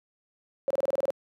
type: tone bursts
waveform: sine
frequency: 547 Hz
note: C#5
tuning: 23 cents flat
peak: -22 dBFS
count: 9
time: 0.68-1.104 s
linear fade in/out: 0 ms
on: 24 ms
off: 26 ms
effects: high-pass 200 Hz 12 dB/octave